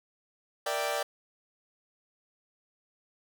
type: chord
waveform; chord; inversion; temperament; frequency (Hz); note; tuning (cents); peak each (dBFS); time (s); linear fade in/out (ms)
sawtooth; E half-diminished seventh; second; equal; 466.2 / 587.3 / 659.3 / 784; Bb4 / D5 / E5 / G5; 0 / 0 / 0 / 0; -34 / -28 / -34 / -31; 0.66-1.03; 5
effects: none